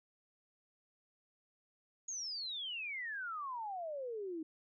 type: exponential sweep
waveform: sine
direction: down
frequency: 6750 to 308.3 Hz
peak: -39 dBFS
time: 2.08-4.43 s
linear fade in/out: 5 ms
effects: none